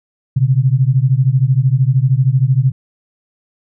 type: beating tone pair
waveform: sine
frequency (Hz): 125.6 / 138.6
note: B2 / C#3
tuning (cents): +30 / 0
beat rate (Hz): 13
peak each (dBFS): -12 / -13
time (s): 0.36-2.72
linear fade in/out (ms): 10
effects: none